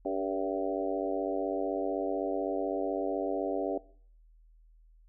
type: harmonic tone with a mistuned harmonic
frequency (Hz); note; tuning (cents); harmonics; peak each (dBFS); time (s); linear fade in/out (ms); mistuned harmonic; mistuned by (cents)
95.9; G2; -37; 3 / 4 / 5 / 6 / 7 / 8; -35 / -35 / -38 / -36 / -37 / -41; 0.05-3.78; 5; 4; +37
effects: noise-tail reverb RT60 0.5 s tail -19 dB re dry + added 40 Hz sine -56 dBFS peak until 5.08 s